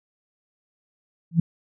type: tone with exponential growth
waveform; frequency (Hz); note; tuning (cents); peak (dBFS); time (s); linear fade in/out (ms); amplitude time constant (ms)
sine; 167; E3; +23; -10; 1.31-1.4; 5; 19
effects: none